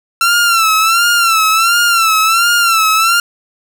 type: tone with vibrato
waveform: sawtooth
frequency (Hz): 1350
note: E6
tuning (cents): +41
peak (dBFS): -5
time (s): 0.21-3.2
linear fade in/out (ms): 2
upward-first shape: sine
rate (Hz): 1.4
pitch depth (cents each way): 84
effects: none